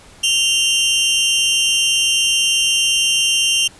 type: tone pair together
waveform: sawtooth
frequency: 2788 / 3126 Hz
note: F7 / G7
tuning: -4 / -6 cents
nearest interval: major second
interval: 198 cents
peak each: -13 / -13 dBFS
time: 0.23-3.68 s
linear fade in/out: 10 ms
effects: pink hiss -44 dBFS RMS until 3.79 s + resampled to 24000 Hz

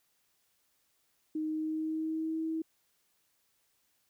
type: tone with pitch glide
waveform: sine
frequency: 311.1 to 321.5 Hz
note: D#4 to E4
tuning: 0 to -43 cents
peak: -31 dBFS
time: 1.35-2.62 s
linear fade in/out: 5 ms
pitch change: +57 cents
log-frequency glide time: 1.46-2.45 s
effects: white hiss -74 dBFS RMS until 4.09 s

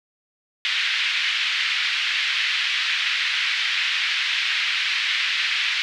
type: band-pass noise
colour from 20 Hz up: pink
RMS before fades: -23 dBFS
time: 0.65-5.82 s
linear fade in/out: 0 ms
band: 1900 to 3800 Hz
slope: 24 dB/octave
effects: none

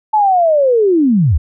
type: linear sweep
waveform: sine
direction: down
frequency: 876 to 60.4 Hz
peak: -8 dBFS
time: 0.13-1.38 s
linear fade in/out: 10 ms
effects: none

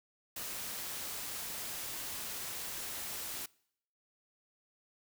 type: noise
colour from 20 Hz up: white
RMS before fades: -41 dBFS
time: 0.36-3.46 s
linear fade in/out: 5 ms
effects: noise-tail reverb RT60 0.7 s tail -24 dB re dry

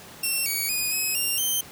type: tone with pitch steps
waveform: 5% pulse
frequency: 2709 / 2257 / 2473 / 2550 / 2781 / 3112 Hz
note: E7 / C#7 / D#7 / D#7 / F7 / G7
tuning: +47 / +31 / -11 / +42 / -8 / -13 cents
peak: -15 dBFS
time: 0.23-1.61 s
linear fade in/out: 5 ms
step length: 230 ms
effects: pink hiss -44 dBFS RMS until 1.71 s + high-pass 100 Hz 12 dB/octave

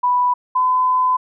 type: tone pair in turn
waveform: sine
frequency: 987.8 / 1013.2 Hz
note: B5 / B5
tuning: 0 / +44 cents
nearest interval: unison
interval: 44 cents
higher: second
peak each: -13 dBFS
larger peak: neither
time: 0.03-0.34 / 0.55-1.17 s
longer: second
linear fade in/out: 10 ms
effects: none

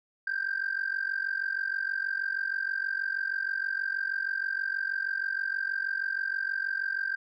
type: tone with amplitude modulation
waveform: sine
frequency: 1577 Hz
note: G6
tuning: 10 cents sharp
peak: -23 dBFS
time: 0.27-7.16 s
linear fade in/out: 5 ms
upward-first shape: sine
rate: 46.3 Hz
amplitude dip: 90%
effects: tanh soft clip ceiling -23 dBFS

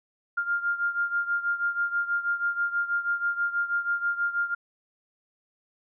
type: beating tone pair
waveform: sine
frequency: 1400 / 1406.2 Hz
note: F6 / F6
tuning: +4 / +11 cents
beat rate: 6.2 Hz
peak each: -26 / -30 dBFS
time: 0.37-4.55 s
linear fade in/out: 10 ms
effects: none

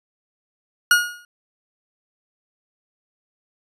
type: tone with exponential decay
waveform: 40% pulse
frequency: 1439 Hz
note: F#6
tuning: 49 cents flat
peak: -8 dBFS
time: 0.91-1.25 s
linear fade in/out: 2 ms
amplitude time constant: 72 ms
effects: resampled to 32000 Hz

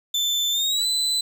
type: tone with pitch glide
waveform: 35% pulse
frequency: 3533 to 4012 Hz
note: A7 to B7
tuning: +6 to +26 cents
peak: -19 dBFS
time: 0.14-1.21 s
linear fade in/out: 5 ms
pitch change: +220 cents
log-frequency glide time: 0.51-0.86 s
effects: none

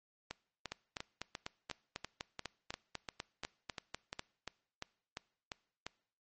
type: two click trains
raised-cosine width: 0.2 ms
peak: -22 / -23 dBFS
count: 15 / 17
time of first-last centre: 0.72-4.194 / 0.31-5.866 s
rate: 4.03 / 2.88 Hz
effects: noise-tail reverb RT60 0.6 s tail -23 dB re dry + MP3 32 kbps

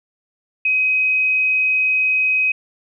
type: tone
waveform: sine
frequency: 2526 Hz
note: D#7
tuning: 26 cents sharp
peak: -14 dBFS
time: 0.65-2.52 s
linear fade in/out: 5 ms
effects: none

